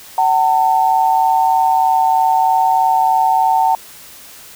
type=tone pair together; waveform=sine; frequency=757 / 900.2 Hz; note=F#5 / A5; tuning=+39 / +39 cents; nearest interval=minor third; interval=300 cents; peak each=-13 dBFS; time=0.18-3.75 s; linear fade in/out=2 ms; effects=white hiss -38 dBFS RMS until 4.55 s